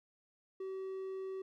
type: tone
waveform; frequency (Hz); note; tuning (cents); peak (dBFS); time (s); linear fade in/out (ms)
triangle; 381.5; G4; -47; -37; 0.6-1.42; 5
effects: none